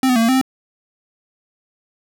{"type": "tone with pitch steps", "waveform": "square", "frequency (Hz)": [262, 251.2, 226.6, 229.2, 260.4, 262.3], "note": ["C4", "B3", "A#3", "A#3", "C4", "C4"], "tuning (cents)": [2, 30, -49, -29, -8, 4], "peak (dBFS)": -13, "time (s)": [0.03, 0.414], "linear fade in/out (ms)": 2, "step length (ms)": 64, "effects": []}